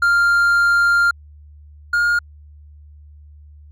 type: tone pair in turn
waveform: triangle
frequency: 1396.9 / 1419.7 Hz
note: F6 / F6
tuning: 0 / +28 cents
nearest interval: unison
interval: 28 cents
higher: second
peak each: -10 / -12 dBFS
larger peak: first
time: 0.02-1.11 / 1.93-2.19 s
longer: first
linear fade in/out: 5 ms
effects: added 74 Hz sine -40 dBFS peak until 3.71 s